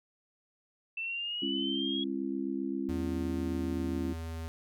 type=exponential sweep; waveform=sine; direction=up; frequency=2659 to 3331 Hz; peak=-33 dBFS; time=0.97-2.04 s; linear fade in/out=5 ms
type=harmonic tone; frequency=67.6 Hz; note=C#2; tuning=43 cents flat; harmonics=3 / 4 / 5; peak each=-38 / -34 / -36 dBFS; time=1.42-4.13 s; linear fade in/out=5 ms
type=tone with pitch glide; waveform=square; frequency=82.41 to 81.65 Hz; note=E2 to E2; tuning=0 to -16 cents; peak=-37 dBFS; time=2.89-4.48 s; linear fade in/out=0 ms; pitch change=-16 cents; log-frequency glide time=3.39-4.26 s
effects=none